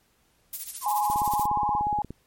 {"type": "noise with tremolo", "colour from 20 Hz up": "violet", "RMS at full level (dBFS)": -30, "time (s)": [0.53, 1.46], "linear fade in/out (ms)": 2, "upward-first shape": "sine", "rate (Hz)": 14, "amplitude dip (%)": 65}
{"type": "tone with vibrato", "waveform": "sine", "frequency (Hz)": 1023, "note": "C6", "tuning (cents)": -39, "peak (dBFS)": -28, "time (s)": [0.81, 1.83], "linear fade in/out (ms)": 50, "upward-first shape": "sine", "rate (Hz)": 20, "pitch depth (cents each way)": 98}
{"type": "tone", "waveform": "sine", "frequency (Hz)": 834, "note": "G#5", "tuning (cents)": 7, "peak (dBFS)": -23, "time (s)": [0.86, 2.02], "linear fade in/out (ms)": 2}
{"type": "click train", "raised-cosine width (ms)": 3, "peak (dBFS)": -23, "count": 18, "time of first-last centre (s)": [1.1, 2.106], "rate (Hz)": 16.9}
{"effects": ["pink hiss -66 dBFS RMS until 2.26 s", "MP3 64 kbps"]}